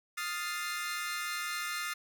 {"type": "chord", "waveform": "sawtooth", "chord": "F dominant seventh", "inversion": "third", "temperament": "equal", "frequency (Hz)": [1244.5, 1396.9, 1760, 2093], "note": ["Eb6", "F6", "A6", "C7"], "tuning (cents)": [0, 0, 0, 0], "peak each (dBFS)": [-36, -36, -38, -36], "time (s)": [0.17, 1.94], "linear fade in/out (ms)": 10, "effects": []}